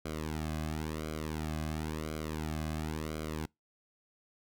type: tone with flanger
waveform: sawtooth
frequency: 77.78 Hz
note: D#2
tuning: in tune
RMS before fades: -37 dBFS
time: 0.05-3.46 s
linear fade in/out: 5 ms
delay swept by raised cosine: 1.1 to 2.2 ms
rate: 0.96 Hz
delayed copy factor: -0.9
effects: noise-tail reverb RT60 0.2 s tail -26 dB re dry